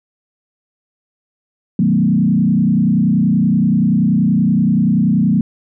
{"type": "tone with frequency modulation", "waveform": "sine", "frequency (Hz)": 200, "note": "G3", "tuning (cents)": 35, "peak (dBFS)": -10, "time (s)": [1.79, 5.41], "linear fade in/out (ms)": 2, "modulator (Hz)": 30.5, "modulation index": 1.6, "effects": []}